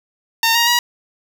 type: tone with pitch steps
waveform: 10% pulse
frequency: 913 / 939 / 960 Hz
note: A#5 / A#5 / B5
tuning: -36 / +12 / -49 cents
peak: -4 dBFS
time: 0.43-0.79 s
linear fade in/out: 2 ms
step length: 120 ms
effects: none